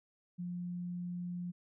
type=tone; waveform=sine; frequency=176.7 Hz; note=F3; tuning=21 cents sharp; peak=-37 dBFS; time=0.38-1.52 s; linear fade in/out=20 ms; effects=none